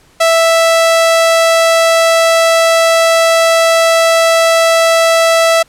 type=tone; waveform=sawtooth; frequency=659.3 Hz; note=E5; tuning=in tune; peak=-3 dBFS; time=0.2-5.63 s; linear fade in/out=10 ms; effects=pink hiss -48 dBFS RMS until 5.68 s + low-pass 11000 Hz 12 dB/octave